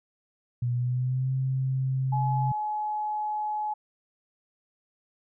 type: tone with pitch glide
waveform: sine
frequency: 121.6 to 131.84 Hz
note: B2 to C3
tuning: -26 to +14 cents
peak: -24 dBFS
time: 0.62-2.52 s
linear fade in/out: 5 ms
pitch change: +140 cents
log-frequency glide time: 0.73-1.32 s
type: tone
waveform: sine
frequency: 848 Hz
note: G#5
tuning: 36 cents sharp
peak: -27 dBFS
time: 2.12-3.74 s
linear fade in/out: 10 ms
effects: none